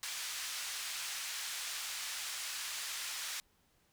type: band-pass noise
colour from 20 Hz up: white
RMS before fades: -41 dBFS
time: 0.03-3.4 s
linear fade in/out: 0 ms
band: 1300 to 7400 Hz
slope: 12 dB/octave
effects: pink hiss -72 dBFS RMS until 3.92 s